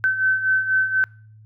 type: beating tone pair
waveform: sine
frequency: 1529 / 1533.1 Hz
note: G6 / G6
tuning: -44 / -39 cents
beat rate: 4.1 Hz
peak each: -24 / -18 dBFS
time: 0.04-1.04 s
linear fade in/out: 0 ms
effects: noise-tail reverb RT60 0.5 s tail -26 dB re dry + added 108 Hz sine -44 dBFS peak until 1.45 s